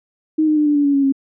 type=tone with pitch steps; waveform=sine; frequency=312.2 / 306.1 / 300.2 / 294.3 / 288.6 / 283 / 277.5 / 272.1 Hz; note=D#4 / D#4 / D4 / D4 / D4 / C#4 / C#4 / C#4; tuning=+6 / -28 / +38 / +4 / -30 / +36 / +2 / -32 cents; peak=-12 dBFS; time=0.38-1.124 s; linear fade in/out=10 ms; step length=93 ms; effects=none